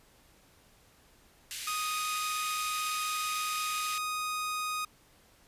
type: band-pass noise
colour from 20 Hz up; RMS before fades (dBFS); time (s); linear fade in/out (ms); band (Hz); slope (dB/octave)
pink; -40; 1.51-3.98; 0; 2100 to 13000; 24
type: tone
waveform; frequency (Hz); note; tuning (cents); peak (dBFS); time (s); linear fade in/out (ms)
sawtooth; 1244.5; D#6; 0; -28; 1.67-4.85; 5
effects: pink hiss -62 dBFS RMS until 5.47 s + resampled to 32000 Hz